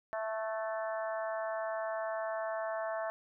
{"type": "harmonic tone with a mistuned harmonic", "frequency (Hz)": 220, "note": "A3", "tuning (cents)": 0, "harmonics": [3, 4, 5, 6, 7, 8], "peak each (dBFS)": [-35, -43, -43, -47, -47, -46], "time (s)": [0.13, 3.1], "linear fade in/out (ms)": 0, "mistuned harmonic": 7, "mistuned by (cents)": -20, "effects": []}